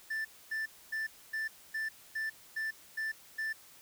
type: tone bursts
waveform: triangle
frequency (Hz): 1768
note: A6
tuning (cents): +8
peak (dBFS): -31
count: 9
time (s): 0.1-3.53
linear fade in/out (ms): 10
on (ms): 150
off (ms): 260
effects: white hiss -57 dBFS RMS until 3.81 s